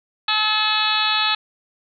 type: harmonic tone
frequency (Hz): 429.8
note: A4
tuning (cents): -41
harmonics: 2 / 3 / 4 / 5 / 6 / 7 / 8 / 9 / 10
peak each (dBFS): -26 / -24 / -27 / -36 / -24 / -32 / -24 / -24 / -26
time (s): 0.28-1.35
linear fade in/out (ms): 5
effects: none